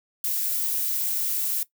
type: noise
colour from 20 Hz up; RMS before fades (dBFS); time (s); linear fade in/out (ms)
violet; -26; 0.24-1.63; 2
effects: noise-tail reverb RT60 0.1 s tail -17 dB re dry